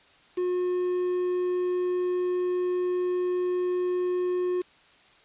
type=tone with quantisation; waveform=triangle; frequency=360.5 Hz; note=F#4; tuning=45 cents flat; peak=-22 dBFS; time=0.37-4.62 s; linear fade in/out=10 ms; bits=7; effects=white hiss -57 dBFS RMS until 5.24 s + resampled to 8000 Hz